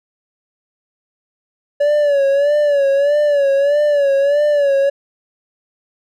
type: tone with vibrato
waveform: triangle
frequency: 571 Hz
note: D5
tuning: 49 cents flat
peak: -9 dBFS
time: 1.8-4.9 s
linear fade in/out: 10 ms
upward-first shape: sine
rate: 1.6 Hz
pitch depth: 70 cents each way
effects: none